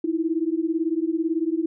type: beating tone pair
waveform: sine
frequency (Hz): 317 / 335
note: D#4 / E4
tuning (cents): +32 / +28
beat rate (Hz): 18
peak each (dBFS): -24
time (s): 0.04-1.66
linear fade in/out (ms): 5
effects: none